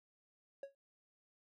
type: tone with exponential decay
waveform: triangle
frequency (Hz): 553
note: C#5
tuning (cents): -4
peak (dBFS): -38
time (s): 0.63-0.75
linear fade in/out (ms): 2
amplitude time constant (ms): 24
effects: none